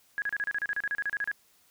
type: tone bursts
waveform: sine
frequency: 1663 Hz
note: G#6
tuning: 2 cents sharp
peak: -27 dBFS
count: 16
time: 0.18-1.315 s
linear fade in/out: 0 ms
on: 40 ms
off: 33 ms
effects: white hiss -64 dBFS RMS until 1.7 s